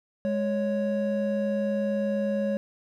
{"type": "tone pair together", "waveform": "triangle", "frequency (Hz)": [207.7, 554.5], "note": ["G#3", "C#5"], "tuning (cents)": [0, 0], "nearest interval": "octave + perfect fourth", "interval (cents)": 1700, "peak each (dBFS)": -25, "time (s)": [0.25, 2.57], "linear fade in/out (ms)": 0, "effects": []}